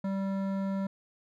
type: tone with hard clipping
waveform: triangle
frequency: 194.5 Hz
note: G3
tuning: 13 cents flat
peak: -31 dBFS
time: 0.04-0.87 s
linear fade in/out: 5 ms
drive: 17 dB
effects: none